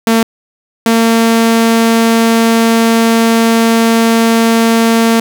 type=tone pair in turn; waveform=sawtooth; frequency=226.6 / 228 Hz; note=A#3 / A#3; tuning=-49 / -38 cents; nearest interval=unison; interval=11 cents; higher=second; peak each=-3 dBFS; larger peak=neither; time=0.07-0.23 / 0.86-5.2 s; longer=second; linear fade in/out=2 ms; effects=none